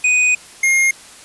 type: tone pair in turn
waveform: square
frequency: 2489 / 2134 Hz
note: D#7 / C7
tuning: 0 / +34 cents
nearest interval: minor third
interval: 266 cents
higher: first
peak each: -12 dBFS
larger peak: neither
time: 0.04-0.35 / 0.63-0.91 s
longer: first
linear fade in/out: 5 ms
effects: white hiss -40 dBFS RMS until 1.24 s + resampled to 24000 Hz